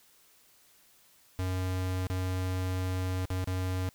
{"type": "tone with dropouts", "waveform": "square", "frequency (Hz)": 92.5, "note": "F#2", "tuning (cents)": 0, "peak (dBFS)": -30, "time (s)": [1.39, 3.89], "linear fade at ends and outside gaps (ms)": 0, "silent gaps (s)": [[2.069, 2.1], [3.254, 3.303], [3.443, 3.474]], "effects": ["white hiss -62 dBFS RMS until 3.94 s"]}